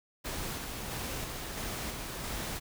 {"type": "noise with tremolo", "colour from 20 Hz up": "pink", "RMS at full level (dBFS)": -37, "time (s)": [0.24, 2.6], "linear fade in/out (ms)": 20, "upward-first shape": "square", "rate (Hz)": 1.5, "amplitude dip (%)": 25, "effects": []}